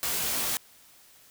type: noise with comb filter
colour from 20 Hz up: white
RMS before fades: -29 dBFS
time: 0.03-0.57 s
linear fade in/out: 0 ms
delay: 17 ms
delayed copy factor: +0.7
effects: white hiss -56 dBFS RMS until 1.3 s